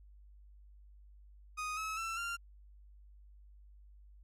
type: tone with pitch steps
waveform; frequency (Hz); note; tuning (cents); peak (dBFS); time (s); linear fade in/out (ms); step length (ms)
30% pulse; 1244.5 / 1290.6 / 1338.5 / 1388.1; D#6 / E6 / E6 / F6; 0 / -37 / +26 / -11; -34; 1.57-2.37; 20; 200
effects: added 50 Hz sine -55 dBFS peak until 4.23 s + low-pass 11000 Hz 12 dB/octave